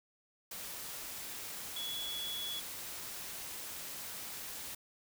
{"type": "tone in noise", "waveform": "sine", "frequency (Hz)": 3378, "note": "G#7", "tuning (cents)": 29, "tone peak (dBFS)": -38, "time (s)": [1.76, 2.6], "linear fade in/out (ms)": 5, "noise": "white", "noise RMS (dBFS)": -44, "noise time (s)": [0.51, 4.75], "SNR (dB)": 3, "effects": []}